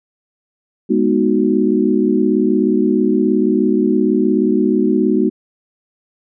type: chord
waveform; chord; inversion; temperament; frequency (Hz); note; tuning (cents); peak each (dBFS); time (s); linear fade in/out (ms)
sine; G# minor seventh; none; equal with one note detuned; 207.7 / 244.8 / 311.1 / 370; G#3 / B3 / D#4 / F#4; 0 / -15 / 0 / 0; -17; 0.89-5.3; 20
effects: none